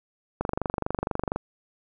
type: click train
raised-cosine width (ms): 1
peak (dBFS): -12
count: 24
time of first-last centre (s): 0.41-1.36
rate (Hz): 24.2
effects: none